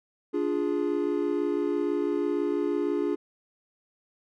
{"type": "chord", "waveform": "triangle", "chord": "D diminished", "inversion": "none", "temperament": "equal with one note detuned", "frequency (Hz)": [291.3, 349.2, 415.3], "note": ["D4", "F4", "Ab4"], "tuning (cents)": [-14, 0, 0], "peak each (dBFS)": -27, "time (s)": [0.33, 3.16], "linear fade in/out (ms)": 20, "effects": []}